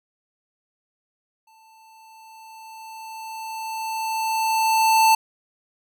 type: tone with exponential growth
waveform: square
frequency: 887 Hz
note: A5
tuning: 14 cents sharp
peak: -13 dBFS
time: 1.47-5.15 s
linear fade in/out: 5 ms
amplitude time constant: 800 ms
effects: none